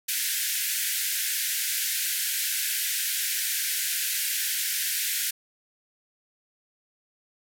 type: band-pass noise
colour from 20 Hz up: white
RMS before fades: -28 dBFS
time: 0.08-5.31 s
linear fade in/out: 10 ms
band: 1500 to 16000 Hz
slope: 96 dB/octave
effects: none